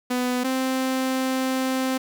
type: tone pair in turn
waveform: sawtooth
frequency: 249.2 / 261.1 Hz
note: B3 / C4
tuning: +16 / -3 cents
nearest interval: minor second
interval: 81 cents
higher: second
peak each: -18 dBFS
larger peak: neither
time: 0.1-0.44 / 0.44-1.98 s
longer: second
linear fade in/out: 10 ms
effects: 8-bit